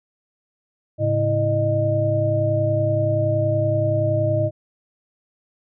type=tone cluster; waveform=sine; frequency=107.1 / 137.7 / 327.2 / 614 Hz; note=A2 / C#3 / E4 / D#5; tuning=-46 / -11 / -13 / -23 cents; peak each=-21 / -26 / -28 / -20 dBFS; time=0.98-4.51 s; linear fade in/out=50 ms; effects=none